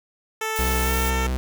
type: tone with pitch glide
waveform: 10% pulse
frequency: 440 to 448.5 Hz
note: A4 to A4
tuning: 0 to +33 cents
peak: -16 dBFS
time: 0.41-1.27 s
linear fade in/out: 5 ms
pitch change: +33 cents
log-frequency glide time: 0.82-0.92 s
type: noise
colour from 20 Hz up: blue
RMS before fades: -30 dBFS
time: 0.56-1.1 s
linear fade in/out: 0 ms
type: tone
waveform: 45% pulse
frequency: 63.9 Hz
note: C2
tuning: 40 cents flat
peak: -22 dBFS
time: 0.59-1.37 s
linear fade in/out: 0 ms
effects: none